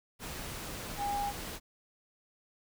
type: tone in noise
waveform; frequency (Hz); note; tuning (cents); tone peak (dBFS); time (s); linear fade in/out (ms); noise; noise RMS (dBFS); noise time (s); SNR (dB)
sine; 812; G#5; -39; -31; 0.97-1.33; 50; pink; -41; 0.19-1.6; +7
effects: none